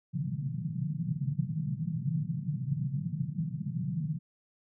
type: band-pass noise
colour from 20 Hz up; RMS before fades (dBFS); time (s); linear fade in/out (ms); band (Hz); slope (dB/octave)
white; -33; 0.13-4.19; 20; 130 to 170; 48
effects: none